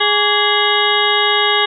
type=harmonic tone with a mistuned harmonic; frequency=415.3 Hz; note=G#4; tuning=in tune; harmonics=1 / 2 / 3 / 4 / 5 / 7 / 8 / 9; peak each=-20 / -20 / -20 / -20 / -20 / -20 / -20 / -20 dBFS; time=0-1.66 s; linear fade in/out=10 ms; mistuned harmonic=3; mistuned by=-130 cents; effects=none